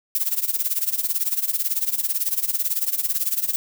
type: noise with tremolo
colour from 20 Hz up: violet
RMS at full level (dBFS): -20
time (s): 0.15-3.56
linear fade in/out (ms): 0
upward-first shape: sine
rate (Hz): 18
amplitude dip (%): 85
effects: none